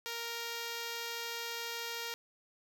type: tone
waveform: 5% pulse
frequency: 466.2 Hz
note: A#4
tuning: in tune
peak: -26 dBFS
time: 0.06-2.14 s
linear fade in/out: 0 ms
effects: none